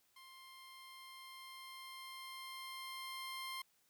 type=tone with level ramp; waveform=15% pulse; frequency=1055 Hz; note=C6; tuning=14 cents sharp; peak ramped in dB=-50 to -36 dBFS; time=0.16-3.62 s; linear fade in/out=5 ms; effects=white hiss -75 dBFS RMS until 3.89 s